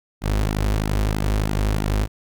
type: tone with flanger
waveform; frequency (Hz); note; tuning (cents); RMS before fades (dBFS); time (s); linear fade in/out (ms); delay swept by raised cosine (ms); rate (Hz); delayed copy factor
sawtooth; 51.8; G#1; -4; -21; 0.21-2.08; 50; 1.7 to 7; 3.1; -0.65
effects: none